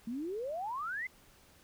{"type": "exponential sweep", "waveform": "sine", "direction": "up", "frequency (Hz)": [220, 2117], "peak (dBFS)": -35, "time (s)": [0.07, 1.07], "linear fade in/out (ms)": 5, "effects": ["pink hiss -62 dBFS RMS until 1.63 s"]}